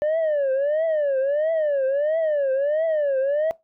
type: tone with vibrato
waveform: sine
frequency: 587.3 Hz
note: D5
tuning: in tune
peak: -16 dBFS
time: 0.02-3.51 s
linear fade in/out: 0 ms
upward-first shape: triangle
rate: 1.5 Hz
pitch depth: 210 cents each way
effects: noise-tail reverb RT60 0.2 s tail -22 dB re dry + tanh soft clip ceiling -18 dBFS